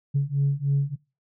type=beating tone pair; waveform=sine; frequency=138.59 / 141.89 Hz; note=C#3 / C#3; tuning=0 / +41 cents; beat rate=3.3 Hz; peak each=-23 / -22 dBFS; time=0.14-0.96 s; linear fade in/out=20 ms; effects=noise-tail reverb RT60 0.3 s tail -23 dB re dry + tanh soft clip ceiling -15 dBFS